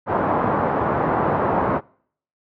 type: low-pass noise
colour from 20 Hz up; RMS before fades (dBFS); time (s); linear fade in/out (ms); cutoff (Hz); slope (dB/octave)
white; -20; 0.06-1.81; 50; 1100; 24
effects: noise-tail reverb RT60 0.6 s tail -26 dB re dry + high-pass 100 Hz 12 dB/octave